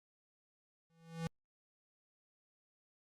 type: tone with exponential growth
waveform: square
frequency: 164.81 Hz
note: E3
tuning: in tune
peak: -35 dBFS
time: 0.9-1.27 s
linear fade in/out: 0 ms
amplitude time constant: 79 ms
effects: low-pass 10000 Hz 12 dB/octave + Opus 48 kbps